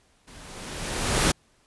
pink noise with level ramp, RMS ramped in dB -48 to -19 dBFS, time 0.27-1.32 s, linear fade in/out 10 ms, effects pink hiss -63 dBFS RMS until 1.66 s + resampled to 24000 Hz

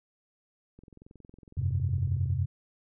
click train, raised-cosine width 3 ms, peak -38 dBFS, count 34, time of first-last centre 0.79-2.304 s, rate 21.8 Hz
sine chord, F suspended second, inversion none, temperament equal, 87.31 / 98 / 130.81 Hz, F2 / G2 / C3, 0 / 0 / 0 cents, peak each -30 dBFS, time 1.57-2.46 s, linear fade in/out 10 ms
effects none

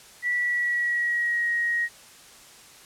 sine tone with pitch glide, 1953 to 1886.5 Hz, B6 to A#6, -20 to +20 cents, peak -22 dBFS, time 0.22-1.89 s, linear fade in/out 50 ms, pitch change -60 cents, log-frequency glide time 0.34-1.5 s, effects white hiss -49 dBFS RMS until 2.85 s + low-pass 10000 Hz 12 dB/octave

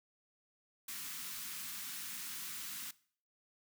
white band-stop noise, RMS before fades -44 dBFS, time 0.88-2.91 s, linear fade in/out 5 ms, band 270 to 1100 Hz, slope 24 dB/octave, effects noise-tail reverb RT60 0.5 s tail -20 dB re dry + high-pass 150 Hz 12 dB/octave

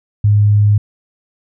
sine tone, 103.83 Hz, G#2, in tune, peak -7 dBFS, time 0.24-0.78 s, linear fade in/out 5 ms, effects none

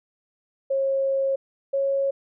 sine tone pair in turn, 542 / 549.2 Hz, C#5 / C#5, -39 / -16 cents, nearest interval unison, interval 23 cents, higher second, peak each -20 dBFS, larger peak neither, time 0.7-1.36 / 1.73-2.11 s, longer first, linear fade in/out 10 ms, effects none

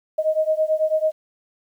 sine beating tone pair, 622.3 / 631.4 Hz, D#5 / D#5, 0 / +25 cents, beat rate 9.1 Hz, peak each -20 / -21 dBFS, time 0.18-1.12 s, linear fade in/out 10 ms, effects 9-bit

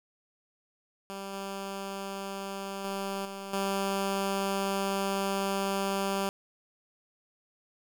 10% pulse tone with level steps, 196 Hz, G3, in tune, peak -29 / -27 / -24 / -30 / -20 dBFS, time 1.1-6.29 s, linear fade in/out 0 ms, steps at 1.33 / 2.84 / 3.25 / 3.53 s, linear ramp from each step 5 ms, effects 9-bit

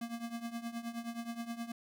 square tone with tremolo, 233.1 Hz, A#3, in tune, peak -36 dBFS, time 0.01-1.72 s, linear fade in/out 5 ms, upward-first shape triangle, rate 9.5 Hz, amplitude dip 85%, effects none

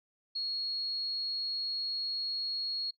sine tone, 4312 Hz, C#8, 49 cents flat, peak -32 dBFS, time 0.35-2.91 s, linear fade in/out 10 ms, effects noise-tail reverb RT60 0.1 s tail -17 dB re dry

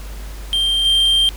triangle tone with level steps, 3169 Hz, G7, 18 cents sharp, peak -13 / -10 dBFS, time 0.53-1.29 s, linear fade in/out 0 ms, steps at 0.85 s, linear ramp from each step 10 ms, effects added 50 Hz sine -28 dBFS peak until 1.36 s + pink hiss -39 dBFS RMS until 1.36 s

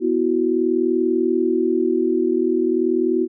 sine chord, B suspended fourth, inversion none, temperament equal, 246.9 / 329.6 / 370 Hz, B3 / E4 / F#4, 0 / 0 / 0 cents, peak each -23 / -20 / -19 dBFS, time 0-3.28 s, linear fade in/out 50 ms, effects none

